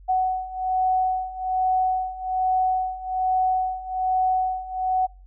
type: beating tone pair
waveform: sine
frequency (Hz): 745 / 746.2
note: F#5 / F#5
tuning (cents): +12 / +14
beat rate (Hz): 1.2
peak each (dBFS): -25 / -22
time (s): 0.08-5.07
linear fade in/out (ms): 20
effects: noise-tail reverb RT60 0.3 s tail -24 dB re dry + added 46 Hz sine -44 dBFS peak until 5.26 s